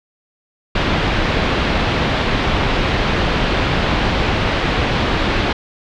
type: low-pass noise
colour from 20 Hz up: pink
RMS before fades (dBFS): -17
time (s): 0.75-5.53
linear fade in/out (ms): 5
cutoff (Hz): 3800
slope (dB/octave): 24
effects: none